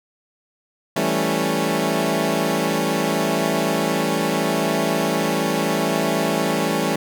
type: chord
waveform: 15% pulse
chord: A dominant seventh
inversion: second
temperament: equal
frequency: 164.81 / 196 / 220 / 277.2 Hz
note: E3 / G3 / A3 / C#4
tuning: 0 / 0 / 0 / 0 cents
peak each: -18 dBFS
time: 0.96-6.96 s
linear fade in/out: 5 ms
effects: none